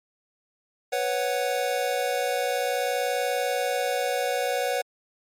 square chord, B suspended second, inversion none, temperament equal, 493.9 / 554.4 / 740 Hz, B4 / C#5 / F#5, 0 / 0 / 0 cents, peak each -29 dBFS, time 0.92-4.82 s, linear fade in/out 10 ms, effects MP3 64 kbps

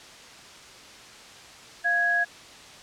sine tone pair together, 695.4 / 1661.2 Hz, F5 / G#6, -8 / 0 cents, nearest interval octave + minor third, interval 1508 cents, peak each -29 / -21 dBFS, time 1.84-2.25 s, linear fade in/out 20 ms, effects white hiss -46 dBFS RMS until 2.82 s + low-pass 6000 Hz 12 dB/octave

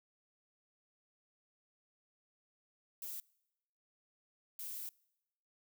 violet noise bursts at uneven times, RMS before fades -44 dBFS, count 2, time 3.02-3.2 / 4.59-4.89 s, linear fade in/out 2 ms, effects noise-tail reverb RT60 0.9 s tail -25 dB re dry

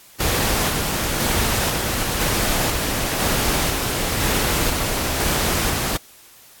pink noise with tremolo, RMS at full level -20 dBFS, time 0.2-5.97 s, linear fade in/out 5 ms, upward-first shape square, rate 1 Hz, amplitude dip 25%, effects white hiss -47 dBFS RMS until 6.6 s + AAC 64 kbps

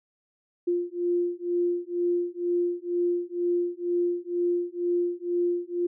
sine beating tone pair, 349.2 / 351.3 Hz, F4 / F4, 0 / +10 cents, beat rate 2.1 Hz, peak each -27 dBFS, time 0.67-5.87 s, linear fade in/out 10 ms, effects none

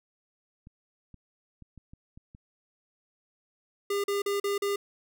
clicks, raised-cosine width 5 ms, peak -36 dBFS, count 7, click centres 0.671 / 1.143 / 1.623 / 1.777 / 1.935 / 2.175 / 2.349 s
square tone bursts, 402.8 Hz, G4, 47 cents sharp, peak -27 dBFS, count 5, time 3.9-4.76 s, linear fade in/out 5 ms, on 140 ms, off 40 ms
effects none

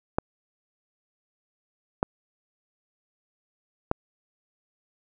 clicks, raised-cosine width 1 ms, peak -8 dBFS, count 3, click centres 0.185 / 2.029 / 3.914 s, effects none

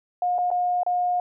sine tone with dropouts, 716 Hz, F5, 43 cents sharp, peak -20 dBFS, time 0.22-1.2 s, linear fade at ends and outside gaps 2 ms, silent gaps 0.382-0.386 / 0.504-0.513 / 0.833-0.864 s, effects none

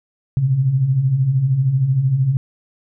sine beating tone pair, 122 / 135 Hz, B2 / C#3, -21 / -45 cents, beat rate 13 Hz, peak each -22 / -14 dBFS, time 0.37-2.37 s, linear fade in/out 0 ms, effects none

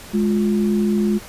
sine tone pair together, 209.6 / 352.5 Hz, G#3 / F4, +16 / +16 cents, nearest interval major sixth, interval 900 cents, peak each -16 / -22 dBFS, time 0.13-1.19 s, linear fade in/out 20 ms, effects pink hiss -38 dBFS RMS until 1.28 s + resampled to 32000 Hz

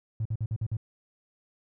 triangle tone bursts, 110 Hz, A2, in tune, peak -23 dBFS, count 6, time 0.2-0.769 s, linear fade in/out 5 ms, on 54 ms, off 49 ms, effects tanh soft clip ceiling -24 dBFS

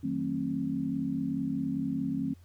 sine chord, D# diminished seventh, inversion none, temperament just, 155.56 / 186.68 / 224 / 268.8 Hz, D#3 / F#3 / A3 / C4, 0 / +16 / +31 / +47 cents, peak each -37 / -37 / -35 / -31 dBFS, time 0.03-2.34 s, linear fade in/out 10 ms, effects added 87 Hz sine -52 dBFS peak until 2.44 s + pink hiss -66 dBFS RMS until 2.44 s

